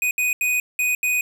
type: tone bursts at uneven times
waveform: square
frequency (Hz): 2489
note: D#7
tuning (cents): 0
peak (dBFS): -19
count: 5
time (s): 0.02-0.11 / 0.18-0.33 / 0.41-0.6 / 0.79-0.95 / 1.03-1.21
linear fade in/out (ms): 2
effects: none